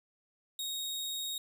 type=tone; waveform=sawtooth; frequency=3755 Hz; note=A#7; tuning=12 cents sharp; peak=-32 dBFS; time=0.59-1.38 s; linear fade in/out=2 ms; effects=none